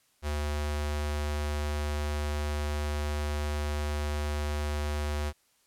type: tone with notch filter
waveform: square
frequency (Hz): 74.3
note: D2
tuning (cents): +21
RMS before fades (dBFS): -31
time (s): 0.22-5.33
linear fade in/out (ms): 50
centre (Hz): 150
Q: 0.51
effects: white hiss -68 dBFS RMS until 5.66 s + low-pass 12000 Hz 12 dB/octave